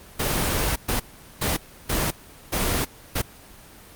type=noise bursts at uneven times; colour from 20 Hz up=pink; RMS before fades=-23 dBFS; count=6; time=0.19-0.76 / 0.88-1 / 1.41-1.57 / 1.89-2.11 / 2.52-2.85 / 3.15-3.22 s; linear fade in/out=10 ms; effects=pink hiss -46 dBFS RMS until 3.95 s + Opus 24 kbps